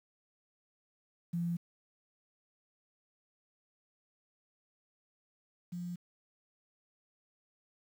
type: tone pair in turn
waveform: sine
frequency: 171.3 / 175.91 Hz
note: F3 / F3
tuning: -33 / +13 cents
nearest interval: unison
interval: 46 cents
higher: second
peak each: -31 / -37 dBFS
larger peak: first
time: 1.33-1.57 / 5.72-5.96 s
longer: neither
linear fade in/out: 10 ms
effects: 10-bit